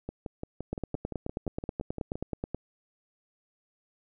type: two click trains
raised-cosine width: 2 ms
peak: -22 / -18 dBFS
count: 13 / 18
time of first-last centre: 0.09-2.155 / 0.73-2.546 s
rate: 5.81 / 9.36 Hz
effects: none